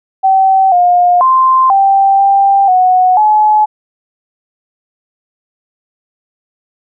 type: tone with pitch steps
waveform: sine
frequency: 768 / 711 / 1044 / 784 / 790 / 737 / 852 Hz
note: G5 / F5 / C6 / G5 / G5 / F#5 / G#5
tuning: -36 / +31 / -4 / 0 / +13 / -7 / +44 cents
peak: -5 dBFS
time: 0.23-3.66 s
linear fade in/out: 20 ms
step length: 490 ms
effects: none